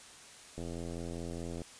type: click train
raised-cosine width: 2 ms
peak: -28 dBFS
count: 89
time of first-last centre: 0.58-1.618 s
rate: 84.8 Hz
effects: white hiss -53 dBFS RMS until 1.79 s + resampled to 22050 Hz